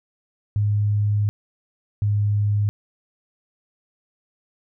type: tone pair in turn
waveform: sine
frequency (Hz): 103.83 / 103.42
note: G#2 / G#2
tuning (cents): 0 / -7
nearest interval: unison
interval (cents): 7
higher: first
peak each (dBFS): -17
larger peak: neither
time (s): 0.56-1.29 / 2.02-2.69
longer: first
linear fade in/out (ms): 0
effects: none